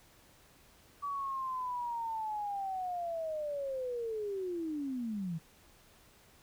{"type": "linear sweep", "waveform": "sine", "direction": "down", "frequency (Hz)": [1148, 155.4], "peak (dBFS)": -34, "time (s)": [1.02, 5.39], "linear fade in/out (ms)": 20, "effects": ["pink hiss -62 dBFS RMS until 6.42 s"]}